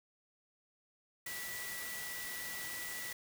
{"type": "tone in noise", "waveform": "sine", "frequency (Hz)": 1957, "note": "B6", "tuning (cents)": -16, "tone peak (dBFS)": -44, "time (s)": [1.26, 3.13], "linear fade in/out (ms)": 5, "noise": "white", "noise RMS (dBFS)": -44, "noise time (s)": [1.26, 3.13], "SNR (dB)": -3, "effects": []}